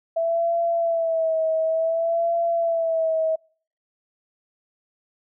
sine tone with vibrato, 659 Hz, E5, 1 cent flat, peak -19 dBFS, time 0.16-3.36 s, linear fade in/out 10 ms, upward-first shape sine, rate 0.56 Hz, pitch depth 49 cents each way, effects noise-tail reverb RT60 0.5 s tail -26 dB re dry

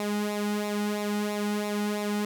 sawtooth tone with flanger, 207.7 Hz, G#3, in tune, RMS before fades -29 dBFS, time 0-2.25 s, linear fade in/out 2 ms, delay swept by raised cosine 0.63 to 1.83 ms, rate 3 Hz, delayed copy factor -0.65, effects none

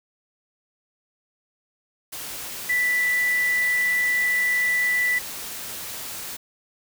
sine tone in noise, 1975.5 Hz, B6, in tune, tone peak -19 dBFS, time 2.69-5.19 s, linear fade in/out 10 ms, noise white, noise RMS -34 dBFS, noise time 2.12-6.37 s, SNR +12 dB, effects none

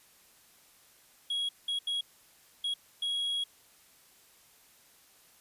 triangle tone bursts at uneven times, 3313 Hz, G#7, 5 cents flat, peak -28 dBFS, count 5, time 1.3-1.49 / 1.68-1.79 / 1.87-2.01 / 2.64-2.74 / 3.02-3.44 s, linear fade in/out 5 ms, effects white hiss -61 dBFS RMS until 5.4 s + resampled to 32000 Hz

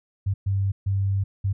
sine tone bursts at uneven times, 98 Hz, G2, in tune, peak -20 dBFS, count 4, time 0.26-0.34 / 0.46-0.72 / 0.86-1.24 / 1.44-1.53 s, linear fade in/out 10 ms, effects none

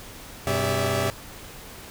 sawtooth tone cluster, 96.8 / 126 / 401.6 / 574 / 655 Hz, G2 / B2 / G4 / D5 / E5, -21 / +35 / +42 / -40 / -11 cents, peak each -25 dBFS, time 0.47-1.1 s, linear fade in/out 0 ms, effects pink hiss -42 dBFS RMS until 1.9 s

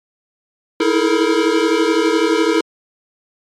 square tone cluster, 319.6 / 331.4 / 426.8 / 462.7 Hz, D#4 / E4 / G#4 / A#4, +47 / +9 / +47 / -13 cents, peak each -19 dBFS, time 0.8-2.61 s, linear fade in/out 5 ms, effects low-pass 6000 Hz 12 dB/octave + MP3 64 kbps

